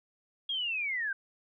sine linear sweep, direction down, 3304 to 1531 Hz, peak -30 dBFS, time 0.49-1.13 s, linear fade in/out 5 ms, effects none

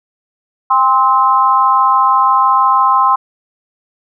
sine tone with amplitude modulation, 1046.5 Hz, C6, in tune, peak -3 dBFS, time 0.7-3.16 s, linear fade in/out 10 ms, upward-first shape sine, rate 246 Hz, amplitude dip 100%, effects none

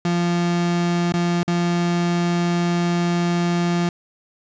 35% pulse tone with dropouts, 173.3 Hz, F3, 13 cents flat, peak -16 dBFS, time 0.05-3.89 s, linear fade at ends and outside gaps 2 ms, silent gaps 1.123-1.139 / 1.431-1.478 s, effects resampled to 16000 Hz + 9-bit

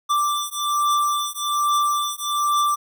square beating tone pair, 1174.7 / 1175.9 Hz, D6 / D6, 0 / +2 cents, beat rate 1.2 Hz, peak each -23 dBFS, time 0.09-2.76 s, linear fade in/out 20 ms, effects none

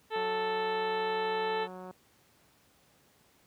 harmonic tone, 440 Hz, A4, in tune, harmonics 1 / 2 / 3 / 4 / 5 / 6 / 7 / 8 / 9, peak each -32 / -33 / -42 / -40 / -47 / -45 / -46 / -50 / -47 dBFS, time 0.1-1.68 s, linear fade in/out 50 ms
click train, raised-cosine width 1 ms, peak -32 dBFS, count 323, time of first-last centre 0.16-1.91 s, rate 184 Hz
effects pink hiss -65 dBFS RMS until 3.46 s + high-pass 80 Hz 12 dB/octave

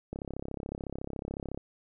click train, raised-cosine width 2 ms, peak -23 dBFS, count 50, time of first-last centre 0.13-1.575 s, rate 33.9 Hz, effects none

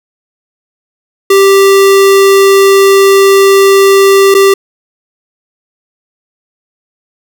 square tone with dropouts, 392 Hz, G4, in tune, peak -3 dBFS, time 1.3-4.54 s, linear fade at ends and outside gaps 5 ms, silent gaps 4.343-4.348 s, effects none

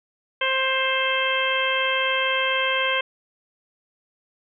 harmonic tone, 527 Hz, C5, 12 cents sharp, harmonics 1 / 2 / 3 / 4 / 5 / 6, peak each -27 / -27 / -27 / -27 / -27 / -27 dBFS, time 0.41-3.01 s, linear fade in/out 5 ms, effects none

